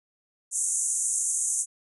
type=band-pass noise; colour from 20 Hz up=white; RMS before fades=-27 dBFS; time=0.51-1.66 s; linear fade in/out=50 ms; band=6300 to 10000 Hz; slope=96 dB/octave; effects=none